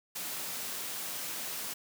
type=high-pass noise; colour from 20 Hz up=white; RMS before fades=-38 dBFS; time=0.15-1.74 s; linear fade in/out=10 ms; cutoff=120 Hz; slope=48 dB/octave; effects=none